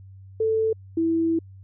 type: tone pair in turn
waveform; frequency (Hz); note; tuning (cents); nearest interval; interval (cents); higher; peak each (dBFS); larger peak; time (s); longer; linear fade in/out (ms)
sine; 441.8 / 328.8; A4 / E4; +7 / -4; perfect fourth; 511; first; -19; neither; 0.4-0.73 / 0.97-1.39; second; 5
effects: added 96 Hz sine -42 dBFS peak until 1.63 s